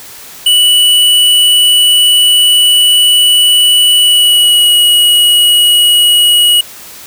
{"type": "tone with pitch glide", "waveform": "square", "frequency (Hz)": [2954, 2910], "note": ["F#7", "F#7"], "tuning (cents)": [-3, -29], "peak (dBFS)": -5, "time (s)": [0.46, 6.61], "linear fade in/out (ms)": 5, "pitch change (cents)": -26, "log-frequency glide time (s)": [3.97, 4.72], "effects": ["white hiss -31 dBFS RMS until 7.06 s"]}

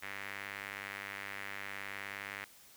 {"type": "tone with band-pass filter", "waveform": "sawtooth", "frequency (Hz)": 99.4, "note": "G2", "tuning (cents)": 25, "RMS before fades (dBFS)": -44, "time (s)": [0.02, 2.45], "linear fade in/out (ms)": 10, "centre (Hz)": 2000, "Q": 3, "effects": ["white hiss -59 dBFS RMS until 2.76 s"]}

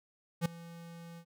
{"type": "tone with ADSR envelope", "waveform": "square", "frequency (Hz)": 168.6, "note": "E3", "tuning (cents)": 39, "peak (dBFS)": -26, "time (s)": [0.41, 1.25], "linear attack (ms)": 45, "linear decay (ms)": 6, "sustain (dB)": -21, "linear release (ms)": 72, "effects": []}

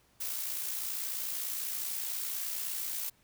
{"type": "noise with amplitude modulation", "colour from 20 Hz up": "blue", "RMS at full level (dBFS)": -34, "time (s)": [0.2, 3.1], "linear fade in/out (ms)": 10, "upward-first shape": "sine", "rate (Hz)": 60.1, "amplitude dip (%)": 45, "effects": ["pink hiss -67 dBFS RMS until 3.23 s"]}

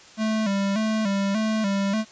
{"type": "tone with vibrato", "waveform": "square", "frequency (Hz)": 207.7, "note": "G#3", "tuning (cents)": 0, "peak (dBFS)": -22, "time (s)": [0.17, 2.05], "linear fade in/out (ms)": 50, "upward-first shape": "square", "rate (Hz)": 1.7, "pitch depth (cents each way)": 87, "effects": ["white hiss -48 dBFS RMS until 2.11 s", "resampled to 16000 Hz"]}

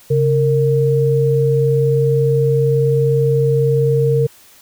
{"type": "tone pair together", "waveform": "sine", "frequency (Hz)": [136.9, 460.5], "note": ["C#3", "A#4"], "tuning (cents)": [-21, -21], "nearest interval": "octave + major sixth", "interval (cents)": 2100, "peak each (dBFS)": -14, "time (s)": [0.1, 4.27], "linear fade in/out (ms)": 10, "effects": ["white hiss -46 dBFS RMS until 4.61 s"]}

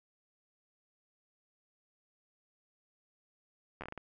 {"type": "slowing click train", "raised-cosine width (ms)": 0.5, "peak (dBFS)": -27, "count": 7, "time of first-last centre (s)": [3.81, 3.977], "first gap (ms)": 11, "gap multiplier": 1.37, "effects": []}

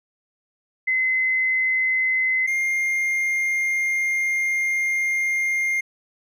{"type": "tone pair in turn", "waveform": ["sine", "triangle"], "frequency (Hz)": [2047, 2116], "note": ["C7", "C7"], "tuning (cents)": [-38, 19], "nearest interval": "minor second", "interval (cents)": 57, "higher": "second", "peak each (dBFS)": -18, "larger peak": "neither", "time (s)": [[0.87, 2.47], [2.47, 5.81]], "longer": "second", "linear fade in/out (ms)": 10, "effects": []}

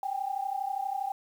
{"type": "tone pair together", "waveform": "sine", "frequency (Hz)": [773.6, 806], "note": ["G5", "G5"], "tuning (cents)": [-23, 48], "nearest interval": "minor second", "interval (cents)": 71, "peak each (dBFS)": [-32, -33], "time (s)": [0.03, 1.12], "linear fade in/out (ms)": 2, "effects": ["9-bit"]}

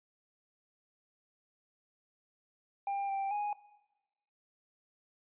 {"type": "tone with pitch steps", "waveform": "triangle", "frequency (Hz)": [796, 785, 828], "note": ["G5", "G5", "G#5"], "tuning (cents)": [26, 2, -5], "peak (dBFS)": -30, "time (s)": [2.87, 3.53], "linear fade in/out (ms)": 2, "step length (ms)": 220, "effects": ["noise-tail reverb RT60 1.0 s tail -18 dB re dry", "resampled to 8000 Hz"]}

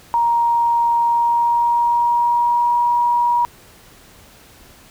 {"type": "tone with pitch glide", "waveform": "sine", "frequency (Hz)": [939, 957.1], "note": ["A#5", "A#5"], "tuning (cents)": [12, 45], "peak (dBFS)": -13, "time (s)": [0.14, 3.45], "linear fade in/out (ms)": 0, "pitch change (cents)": 33, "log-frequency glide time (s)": [1.02, 2.81], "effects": ["pink hiss -46 dBFS RMS until 4.9 s"]}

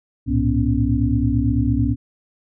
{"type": "tone cluster", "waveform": "sine", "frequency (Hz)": [64.6, 106.9, 115.9, 246.5, 280.8], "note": ["C2", "A2", "A#2", "B3", "C#4"], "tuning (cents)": [-21, -49, -10, -3, 22], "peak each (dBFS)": -22, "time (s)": [0.26, 1.96], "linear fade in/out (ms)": 50, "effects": []}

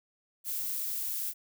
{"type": "noise", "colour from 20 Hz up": "violet", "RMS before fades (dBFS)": -34, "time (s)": [0.44, 1.34], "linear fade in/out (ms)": 50, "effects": []}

